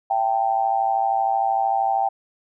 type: tone with amplitude modulation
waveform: sine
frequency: 784 Hz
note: G5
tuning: in tune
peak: -14 dBFS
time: 0.1-2.09 s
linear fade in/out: 10 ms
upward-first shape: sine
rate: 113 Hz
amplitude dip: 85%
effects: none